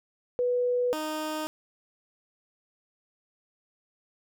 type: tone pair in turn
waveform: sine / 15% pulse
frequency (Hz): 492.1 / 309.3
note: B4 / D#4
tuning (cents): -6 / -10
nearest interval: minor sixth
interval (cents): 804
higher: first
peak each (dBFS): -23 / -24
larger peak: first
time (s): 0.39-0.93 / 0.93-1.47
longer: neither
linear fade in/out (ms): 0
effects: none

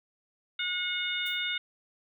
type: harmonic tone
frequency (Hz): 724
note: F#5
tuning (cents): -38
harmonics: 2 / 3 / 4 / 5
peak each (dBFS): -36 / -34 / -36 / -33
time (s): 0.59-1.58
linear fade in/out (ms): 5
type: noise with exponential decay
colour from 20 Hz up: violet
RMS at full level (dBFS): -43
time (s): 1.26-1.48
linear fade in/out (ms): 1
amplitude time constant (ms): 46
effects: none

